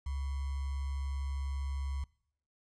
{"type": "tone with sample-and-hold", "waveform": "sine", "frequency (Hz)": 68.8, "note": "C#2", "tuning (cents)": -12, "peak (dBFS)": -33, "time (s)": [0.06, 2.04], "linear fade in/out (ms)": 5, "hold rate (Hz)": 1050, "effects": ["noise-tail reverb RT60 0.7 s tail -23 dB re dry", "resampled to 22050 Hz"]}